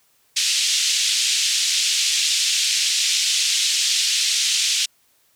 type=band-pass noise; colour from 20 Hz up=pink; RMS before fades=-20 dBFS; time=0.36-4.86 s; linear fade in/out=10 ms; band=2900 to 7700 Hz; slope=24 dB/octave; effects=white hiss -61 dBFS RMS until 5.35 s